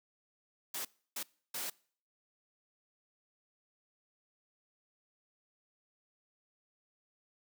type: noise bursts at uneven times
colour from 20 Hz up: white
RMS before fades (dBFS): -39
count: 3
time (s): 0.74-0.85 / 1.16-1.23 / 1.54-1.7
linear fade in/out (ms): 5
effects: noise-tail reverb RT60 0.5 s tail -24 dB re dry + high-pass 200 Hz 12 dB/octave